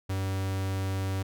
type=tone; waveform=45% pulse; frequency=96 Hz; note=G2; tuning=36 cents flat; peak=-28 dBFS; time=0.09-1.23 s; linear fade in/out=10 ms; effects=none